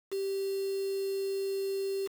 sine tone with quantisation, 390.6 Hz, G4, 6 cents flat, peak -30 dBFS, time 0.11-2.08 s, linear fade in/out 20 ms, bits 7, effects none

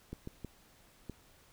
clicks, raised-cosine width 3 ms, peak -28 dBFS, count 4, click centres 0.13 / 0.274 / 0.447 / 1.097 s, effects pink hiss -63 dBFS RMS until 1.52 s

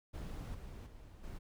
brown noise with level steps, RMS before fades -43 / -48 / -54 / -46 dBFS, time 0.13-1.39 s, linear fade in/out 20 ms, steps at 0.54 / 0.86 / 1.23 s, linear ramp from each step 10 ms, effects none

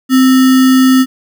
sine tone with sample-and-hold, 260 Hz, C4, 11 cents flat, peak -4 dBFS, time 0.09-1.06 s, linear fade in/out 50 ms, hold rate 1575 Hz, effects none

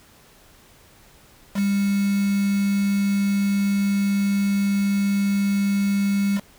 sine tone with quantisation, 199.7 Hz, G3, 32 cents sharp, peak -18 dBFS, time 1.54-6.41 s, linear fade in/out 50 ms, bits 5, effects pink hiss -52 dBFS RMS until 6.58 s

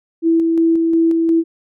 sine tone with tremolo, 329.6 Hz, E4, in tune, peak -10 dBFS, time 0.22-1.44 s, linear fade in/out 50 ms, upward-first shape square, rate 2.8 Hz, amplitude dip 25%, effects none

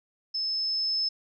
sine tone with level ramp, 5230 Hz, E8, 15 cents flat, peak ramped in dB -27 to -24 dBFS, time 0.34-1.09 s, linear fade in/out 10 ms, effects none

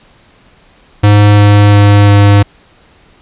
square tone with pitch steps, 103.4 / 102.8 / 102.21 / 101.62 Hz, G#2 / G#2 / G#2 / G#2, -7 / -17 / -27 / -37 cents, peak -3 dBFS, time 1.03-2.43 s, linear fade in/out 10 ms, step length 350 ms, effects pink hiss -45 dBFS RMS until 3.21 s + resampled to 8000 Hz

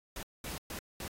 pink noise bursts at uneven times, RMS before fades -41 dBFS, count 4, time 0.16-0.23 / 0.44-0.58 / 0.7-0.79 / 1-1.08 s, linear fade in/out 2 ms, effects AAC 48 kbps

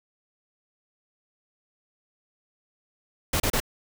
pink noise bursts, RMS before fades -24 dBFS, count 3, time 3.33-3.602 s, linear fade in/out 5 ms, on 70 ms, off 31 ms, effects none

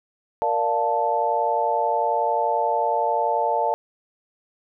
sine chord, Bb major seventh, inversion none, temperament equal, 466.2 / 587.3 / 698.5 / 880 Hz, Bb4 / D5 / F5 / A5, 0 / 0 / 0 / 0 cents, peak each -27 / -26 / -25 / -22 dBFS, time 0.42-3.74 s, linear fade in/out 0 ms, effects none

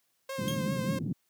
sawtooth tone with vibrato, 530 Hz, C5, 22 cents sharp, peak -31 dBFS, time 0.29-0.99 s, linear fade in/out 5 ms, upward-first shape triangle, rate 5.1 Hz, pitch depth 49 cents each way
pink band-pass noise, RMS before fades -32 dBFS, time 0.38-1.13 s, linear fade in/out 10 ms, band 140 to 240 Hz, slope 24 dB/octave
sawtooth tone with exponential decay, 3219 Hz, G7, 45 cents sharp, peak -29 dBFS, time 0.48-0.71 s, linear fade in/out 0 ms, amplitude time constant 49 ms
effects white hiss -74 dBFS RMS until 1.29 s + high-pass 80 Hz 12 dB/octave

